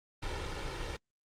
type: noise with comb filter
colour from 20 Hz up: pink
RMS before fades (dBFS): -37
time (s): 0.22-0.97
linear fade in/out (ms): 10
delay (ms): 2.2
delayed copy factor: +0.7
effects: low-pass 5000 Hz 12 dB/octave + Opus 32 kbps